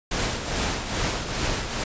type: noise with tremolo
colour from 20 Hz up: pink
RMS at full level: -24 dBFS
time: 0.11-1.84 s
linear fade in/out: 5 ms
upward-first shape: triangle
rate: 2.4 Hz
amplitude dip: 60%
effects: resampled to 16000 Hz